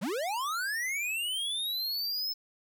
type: linear sweep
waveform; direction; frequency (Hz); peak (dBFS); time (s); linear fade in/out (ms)
square; up; 155.8 to 5274; -31; 0.01-2.34; 20
effects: none